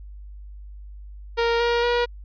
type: tone with pitch steps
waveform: sawtooth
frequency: 466.2 / 473.3 / 480.4 Hz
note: A#4 / A#4 / B4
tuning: 0 / +26 / -48 cents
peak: -15 dBFS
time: 1.37-2.06 s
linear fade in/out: 20 ms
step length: 230 ms
effects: added 50 Hz sine -37 dBFS peak until 2.24 s + resampled to 11025 Hz